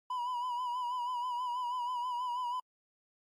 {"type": "tone with vibrato", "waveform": "triangle", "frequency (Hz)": 984, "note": "B5", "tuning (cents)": -7, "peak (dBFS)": -31, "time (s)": [0.1, 2.6], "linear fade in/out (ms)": 5, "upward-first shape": "sine", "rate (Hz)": 6.2, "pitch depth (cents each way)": 54, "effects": ["AAC 64 kbps"]}